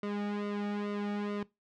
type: tone with flanger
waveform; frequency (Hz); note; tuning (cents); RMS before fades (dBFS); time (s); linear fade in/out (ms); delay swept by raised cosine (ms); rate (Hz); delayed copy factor
sawtooth; 205.4; G#3; -19; -35; 0.03-1.43; 2; 1.2 to 1.95; 2.3; -0.85
effects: noise-tail reverb RT60 0.2 s tail -20 dB re dry + low-pass 3000 Hz 12 dB/octave